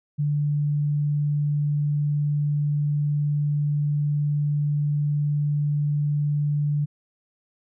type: tone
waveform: sine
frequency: 146.83 Hz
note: D3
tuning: in tune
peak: -20 dBFS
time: 0.18-6.86 s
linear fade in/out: 20 ms
effects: none